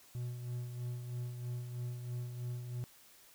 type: tone with tremolo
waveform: triangle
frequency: 122.2 Hz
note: B2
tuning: 18 cents flat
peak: -34 dBFS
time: 0.15-2.84 s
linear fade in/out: 0 ms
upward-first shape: sine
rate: 3.1 Hz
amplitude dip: 50%
effects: white hiss -61 dBFS RMS until 3.34 s